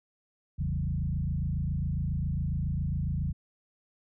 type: tone with frequency modulation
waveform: sine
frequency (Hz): 109.6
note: A2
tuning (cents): -6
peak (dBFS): -27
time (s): 0.58-3.33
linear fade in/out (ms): 20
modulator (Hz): 27.3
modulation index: 2.3
effects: none